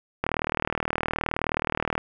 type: click train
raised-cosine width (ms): 0.5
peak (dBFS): -9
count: 69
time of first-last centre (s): 0.24-1.979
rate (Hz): 39.1
effects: none